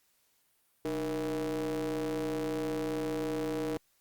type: ring-modulated tone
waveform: square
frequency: 84.1 Hz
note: E2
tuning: 35 cents sharp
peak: -29 dBFS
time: 0.85-3.77 s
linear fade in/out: 0 ms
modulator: 389 Hz
effects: white hiss -71 dBFS RMS until 4 s + Opus 48 kbps